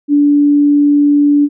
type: tone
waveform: sine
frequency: 289.9 Hz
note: D4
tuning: 22 cents flat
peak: -6 dBFS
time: 0.08-1.49 s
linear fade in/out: 50 ms
effects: none